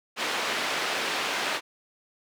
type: band-pass noise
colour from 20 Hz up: white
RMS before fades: -29 dBFS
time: 0.16-1.61 s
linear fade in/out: 50 ms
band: 300 to 3000 Hz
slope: 12 dB/octave
effects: none